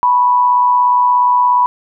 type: tone with amplitude modulation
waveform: sine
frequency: 985 Hz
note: B5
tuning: 5 cents flat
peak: -6 dBFS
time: 0.03-1.66 s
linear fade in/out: 0 ms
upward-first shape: sine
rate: 117 Hz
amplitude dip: 45%
effects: none